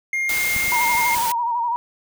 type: tone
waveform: triangle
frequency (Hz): 2124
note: C7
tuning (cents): +25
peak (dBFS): -18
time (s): 0.13-1.15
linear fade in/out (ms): 2
type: noise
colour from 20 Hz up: white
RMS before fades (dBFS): -26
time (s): 0.29-1.32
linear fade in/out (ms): 2
type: clicks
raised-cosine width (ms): 5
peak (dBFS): -21 / -30 / -24 / -27 / -28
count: 5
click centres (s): 0.564 / 0.642 / 0.681 / 0.951 / 1.166
type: tone with vibrato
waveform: sine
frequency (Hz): 946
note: A#5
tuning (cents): +25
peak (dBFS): -19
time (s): 0.72-1.76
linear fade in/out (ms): 0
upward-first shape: sine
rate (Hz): 12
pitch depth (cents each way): 58
effects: none